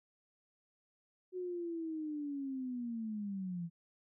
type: linear sweep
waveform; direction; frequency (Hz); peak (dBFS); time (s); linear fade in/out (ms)
sine; down; 370 to 165.5; -37; 1.32-3.7; 50
effects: none